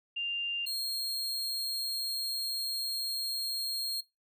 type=tone pair in turn; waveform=sine / 40% pulse; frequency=2794 / 4242 Hz; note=F7 / C8; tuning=0 / +23 cents; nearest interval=perfect fifth; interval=723 cents; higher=second; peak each=-31 / -31 dBFS; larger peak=neither; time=0.16-0.66 / 0.66-4.01 s; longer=second; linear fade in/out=10 ms; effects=noise-tail reverb RT60 0.2 s tail -20 dB re dry